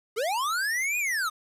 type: linear two-way sweep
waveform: square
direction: up then down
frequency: 397.1 to 2500 to 1204 Hz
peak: -26 dBFS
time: 0.16-1.3 s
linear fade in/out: 20 ms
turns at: 0.98 s
effects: resampled to 32000 Hz + 9-bit